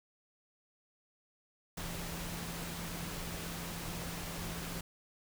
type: tone in noise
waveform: sine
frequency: 169.6 Hz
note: E3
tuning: 50 cents sharp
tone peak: -44 dBFS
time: 1.77-4.81 s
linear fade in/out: 5 ms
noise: pink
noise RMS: -42 dBFS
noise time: 1.77-4.81 s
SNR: -5 dB
effects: none